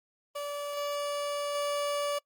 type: tone with level steps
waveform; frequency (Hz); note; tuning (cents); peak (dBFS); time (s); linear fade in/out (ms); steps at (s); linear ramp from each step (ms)
30% pulse; 578; D5; -28; -31 / -28 / -26; 0.35-2.19; 10; 0.77 / 1.55; 2
effects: noise-tail reverb RT60 0.1 s tail -23 dB re dry + Opus 24 kbps